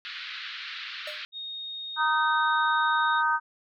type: band-pass noise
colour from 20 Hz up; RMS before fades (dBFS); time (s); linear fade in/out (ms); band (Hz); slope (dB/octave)
white; -38; 0.05-1.25; 0; 1300 to 4200; 48
type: tone with exponential decay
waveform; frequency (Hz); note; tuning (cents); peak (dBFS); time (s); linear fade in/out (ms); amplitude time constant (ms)
square; 606; D#5; -46; -35; 1.07-1.25; 5; 37
type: tone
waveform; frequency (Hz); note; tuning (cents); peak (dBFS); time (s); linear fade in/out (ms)
sine; 3715; A#7; -7; -34; 1.32-3.23; 50
type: chord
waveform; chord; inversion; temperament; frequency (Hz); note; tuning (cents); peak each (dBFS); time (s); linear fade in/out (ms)
sine; Eb major; second; equal with one note detuned; 932.3 / 1244.5 / 1538.4; Bb5 / Eb6 / G6; 0 / 0 / -33; -26; 1.96-3.4; 50
effects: none